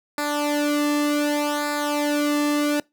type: tone with flanger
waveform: sawtooth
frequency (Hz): 293.7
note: D4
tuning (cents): 0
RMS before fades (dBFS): -22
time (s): 0.18-2.8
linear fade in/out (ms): 2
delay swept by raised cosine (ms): 0.33 to 1.33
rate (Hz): 0.66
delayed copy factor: -0.8
effects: noise-tail reverb RT60 0.2 s tail -24 dB re dry